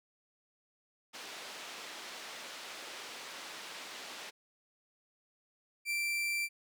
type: low-pass noise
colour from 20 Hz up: white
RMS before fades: -46 dBFS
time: 1.13-4.31 s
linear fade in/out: 20 ms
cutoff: 4300 Hz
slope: 12 dB/octave
type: tone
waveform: 40% pulse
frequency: 2349 Hz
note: D7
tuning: in tune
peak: -31 dBFS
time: 5.85-6.49 s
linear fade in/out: 50 ms
effects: high-pass 300 Hz 12 dB/octave